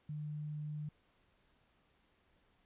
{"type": "tone", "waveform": "sine", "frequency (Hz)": 150.3, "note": "D3", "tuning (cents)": 40, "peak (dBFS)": -39, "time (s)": [0.09, 0.89], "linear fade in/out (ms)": 5, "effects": ["pink hiss -73 dBFS RMS until 2.65 s", "resampled to 8000 Hz"]}